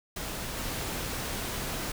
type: noise with level steps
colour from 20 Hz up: pink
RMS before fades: -36 / -34 dBFS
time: 0.16-1.92 s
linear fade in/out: 5 ms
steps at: 0.57 s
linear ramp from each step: 2 ms
effects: none